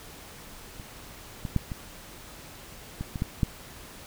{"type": "clicks", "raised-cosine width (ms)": 5, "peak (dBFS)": [-29, -19, -11, -21, -19, -20, -14, -10], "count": 8, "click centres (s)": [0.798, 1.452, 1.563, 1.718, 3.01, 3.158, 3.221, 3.432], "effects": ["pink hiss -46 dBFS RMS until 4.06 s"]}